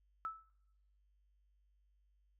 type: tone with exponential decay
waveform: sine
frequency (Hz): 1310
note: E6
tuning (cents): -11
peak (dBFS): -35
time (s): 0.25-0.5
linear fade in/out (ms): 0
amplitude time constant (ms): 54
effects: noise-tail reverb RT60 0.8 s tail -20 dB re dry + added 50 Hz sine -70 dBFS peak until 2.39 s